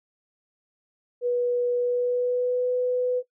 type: tone with pitch glide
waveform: sine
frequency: 487.7 to 498.5 Hz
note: B4 to B4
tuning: -22 to +16 cents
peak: -21 dBFS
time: 1.21-3.23 s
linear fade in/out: 50 ms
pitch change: +38 cents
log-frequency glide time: 1.75-2.7 s
effects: noise-tail reverb RT60 0.1 s tail -18 dB re dry